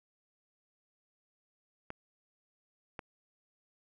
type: clicks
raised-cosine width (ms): 0.5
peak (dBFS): -25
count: 2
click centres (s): 1.904 / 2.992
effects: none